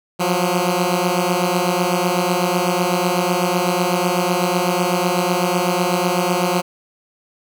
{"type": "beating tone pair", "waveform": "10% pulse", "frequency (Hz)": [174.61, 182.61], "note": ["F3", "F#3"], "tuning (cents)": [0, -22], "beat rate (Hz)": 8, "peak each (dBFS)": -11, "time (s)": [0.19, 6.62], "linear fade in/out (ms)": 20, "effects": []}